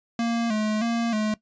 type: tone with vibrato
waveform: square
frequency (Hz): 223.2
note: A3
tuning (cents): +25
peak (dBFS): -23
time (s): 0.19-1.34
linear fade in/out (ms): 2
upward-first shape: square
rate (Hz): 1.6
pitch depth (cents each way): 71
effects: noise-tail reverb RT60 0.1 s tail -19 dB re dry + resampled to 16000 Hz